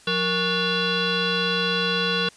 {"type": "tone with frequency modulation", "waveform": "sine", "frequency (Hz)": 1466, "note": "F#6", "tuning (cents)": -16, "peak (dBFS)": -20, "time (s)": [0.07, 2.29], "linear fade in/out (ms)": 5, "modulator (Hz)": 644, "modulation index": 4, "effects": ["white hiss -51 dBFS RMS until 2.36 s", "resampled to 22050 Hz"]}